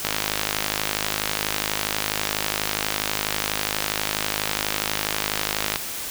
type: click train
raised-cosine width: 0.2 ms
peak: -4 dBFS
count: 299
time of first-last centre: 0.05-5.759 s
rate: 52.2 Hz
effects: white hiss -31 dBFS RMS until 6.1 s

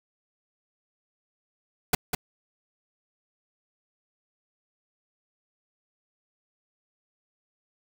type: noise with echo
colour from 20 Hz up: pink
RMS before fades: -20 dBFS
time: 1.93-1.95 s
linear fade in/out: 5 ms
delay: 200 ms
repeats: 1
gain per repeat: -6 dB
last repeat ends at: 2.15 s
effects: none

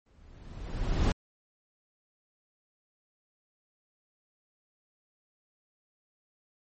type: noise with exponential growth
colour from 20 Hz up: brown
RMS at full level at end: -21 dBFS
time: 0.06-1.12 s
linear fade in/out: 2 ms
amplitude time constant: 230 ms
effects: MP3 32 kbps

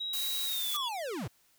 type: tone with pitch glide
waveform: sine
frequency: 3842 to 3384 Hz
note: B7 to G#7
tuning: -48 to +32 cents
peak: -33 dBFS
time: 0-0.89 s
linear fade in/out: 10 ms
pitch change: -220 cents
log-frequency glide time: 0.46-0.75 s
type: noise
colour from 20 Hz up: blue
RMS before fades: -36 dBFS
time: 0.13-0.77 s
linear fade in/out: 5 ms
type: linear sweep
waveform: square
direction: down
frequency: 1236 to 82 Hz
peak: -35 dBFS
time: 0.74-1.28 s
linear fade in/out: 10 ms
effects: white hiss -67 dBFS RMS until 1.58 s

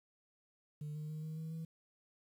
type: tone with pitch steps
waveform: sine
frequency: 150 / 152.36 / 154.75 / 157.18 / 159.66 / 162.17 Hz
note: D3 / D#3 / D#3 / D#3 / D#3 / E3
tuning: +37 / -36 / -9 / +18 / +45 / -28 cents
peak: -38 dBFS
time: 0.81-1.65 s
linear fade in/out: 5 ms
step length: 140 ms
effects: tanh soft clip ceiling -39 dBFS + 11-bit

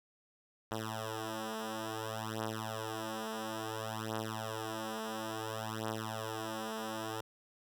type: beating tone pair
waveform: 5% pulse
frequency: 110 / 110.58 Hz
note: A2 / A2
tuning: 0 / +9 cents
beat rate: 0.58 Hz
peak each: -29 dBFS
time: 0.71-7.21 s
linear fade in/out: 5 ms
effects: none

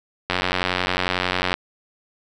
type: click train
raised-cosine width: 0.3 ms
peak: -4 dBFS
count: 114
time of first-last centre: 0.3-1.54 s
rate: 91.1 Hz
effects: none

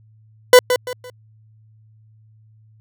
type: tone with echo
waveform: 40% pulse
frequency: 499.1 Hz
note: B4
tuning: 18 cents sharp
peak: -3 dBFS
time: 0.53-0.59 s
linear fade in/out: 2 ms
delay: 170 ms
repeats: 3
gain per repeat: -10 dB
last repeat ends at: 1.1 s
effects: added 109 Hz sine -48 dBFS peak until 2.8 s

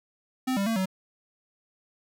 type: tone with pitch steps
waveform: square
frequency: 258.1 / 197.9 / 226.1 / 188.6 Hz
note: C4 / G3 / A3 / F#3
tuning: -23 / +17 / +47 / +33 cents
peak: -25 dBFS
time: 0.47-0.858 s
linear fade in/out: 10 ms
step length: 97 ms
effects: none

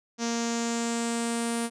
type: tone with low-pass filter sweep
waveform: sawtooth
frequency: 233.1 Hz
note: A#3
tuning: in tune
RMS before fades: -29 dBFS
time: 0.18-1.7 s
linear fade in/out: 50 ms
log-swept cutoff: 6100 to 9600 Hz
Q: 4.9
effects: none

